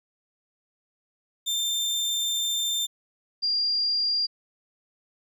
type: tone pair in turn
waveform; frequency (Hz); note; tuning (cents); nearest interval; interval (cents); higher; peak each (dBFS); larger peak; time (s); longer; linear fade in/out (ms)
30% pulse / sine; 3587 / 4788; A7 / D8; +33 / +33; perfect fourth; 500; second; -22; neither; 1.46-2.87 / 3.42-4.27; first; 20
effects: none